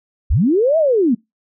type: linear two-way sweep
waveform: sine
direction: up then down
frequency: 38.89 to 664 to 210.5 Hz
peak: -11 dBFS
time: 0.3-1.15 s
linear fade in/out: 10 ms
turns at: 0.78 s
effects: noise-tail reverb RT60 0.2 s tail -26 dB re dry